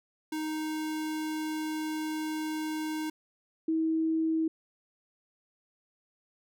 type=tone pair in turn; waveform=square / sine; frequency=311.1 / 321.3 Hz; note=D#4 / E4; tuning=0 / -44 cents; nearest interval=minor second; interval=56 cents; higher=second; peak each=-32 / -25 dBFS; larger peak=second; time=0.32-3.1 / 3.68-4.48 s; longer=first; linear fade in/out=5 ms; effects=none